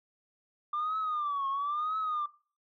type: tone with vibrato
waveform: sine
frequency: 1185 Hz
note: D6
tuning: 15 cents sharp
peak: -28 dBFS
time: 0.73-2.26 s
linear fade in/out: 5 ms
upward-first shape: triangle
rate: 1 Hz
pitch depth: 160 cents each way
effects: noise-tail reverb RT60 0.4 s tail -21 dB re dry + tanh soft clip ceiling -26 dBFS